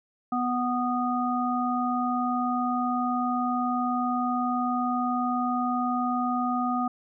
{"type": "harmonic tone", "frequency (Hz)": 246.9, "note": "B3", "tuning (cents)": 0, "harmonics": [1, 3, 5], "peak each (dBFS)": [-27, -29, -29], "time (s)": [0.32, 6.88], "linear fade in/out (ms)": 5, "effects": []}